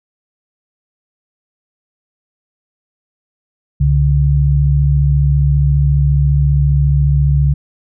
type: tone pair together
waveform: sine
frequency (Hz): 67.8 / 142.46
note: C#2 / C#3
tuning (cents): -38 / +48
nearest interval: octave + minor second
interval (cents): 1286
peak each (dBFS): -12 / -11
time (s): 3.8-7.54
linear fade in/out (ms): 10
effects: none